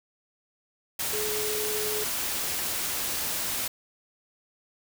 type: tone in noise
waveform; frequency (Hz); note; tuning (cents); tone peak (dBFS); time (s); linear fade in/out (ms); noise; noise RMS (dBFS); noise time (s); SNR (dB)
sine; 424.9; G#4; +40; -31; 1.13-2.04; 5; white; -30; 0.99-3.68; -4
effects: none